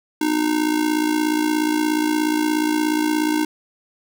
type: tone with amplitude modulation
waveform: square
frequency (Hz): 306.6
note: D#4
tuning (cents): -25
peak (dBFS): -15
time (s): 0.21-3.45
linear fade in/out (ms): 5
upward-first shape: sine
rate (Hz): 56.9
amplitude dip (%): 70
effects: none